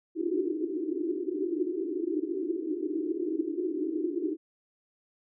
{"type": "band-pass noise", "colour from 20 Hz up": "pink", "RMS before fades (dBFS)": -31, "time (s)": [0.15, 4.37], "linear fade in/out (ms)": 50, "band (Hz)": [300, 390], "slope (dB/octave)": 96, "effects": []}